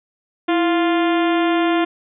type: harmonic tone with a mistuned harmonic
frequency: 349.2 Hz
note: F4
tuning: in tune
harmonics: 1 / 2 / 3 / 4 / 5 / 6 / 7 / 8 / 9 / 10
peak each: -16 / -22 / -26 / -28 / -30 / -32 / -33 / -34 / -35 / -36 dBFS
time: 0.48-1.85 s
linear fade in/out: 10 ms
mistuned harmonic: 1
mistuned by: -83 cents
effects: none